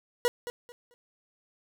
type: tone with echo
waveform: 40% pulse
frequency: 482.9 Hz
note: B4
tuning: 39 cents flat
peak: -21 dBFS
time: 0.25-0.28 s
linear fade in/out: 0 ms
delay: 220 ms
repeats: 3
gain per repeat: -12 dB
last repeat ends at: 0.94 s
effects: none